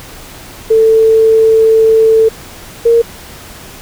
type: tone pair in turn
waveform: sine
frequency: 444.6 / 464.4 Hz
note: A4 / A#4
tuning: +18 / -7 cents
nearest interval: minor second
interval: 75 cents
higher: second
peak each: -4 dBFS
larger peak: neither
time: 0.7-2.29 / 2.85-3.02 s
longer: first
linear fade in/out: 10 ms
effects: pink hiss -32 dBFS RMS until 3.81 s